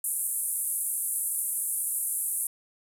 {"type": "band-pass noise", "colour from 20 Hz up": "white", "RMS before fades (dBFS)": -30, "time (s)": [0.04, 2.47], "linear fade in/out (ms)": 2, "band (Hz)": [8900, 12000], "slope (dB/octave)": 48, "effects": []}